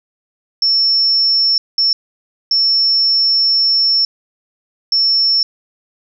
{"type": "tone bursts at uneven times", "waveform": "sine", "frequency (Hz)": 5400, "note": "E8", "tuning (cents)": 41, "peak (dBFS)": -10, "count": 4, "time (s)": [[0.62, 1.58], [1.78, 1.93], [2.51, 4.05], [4.92, 5.43]], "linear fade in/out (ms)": 2, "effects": []}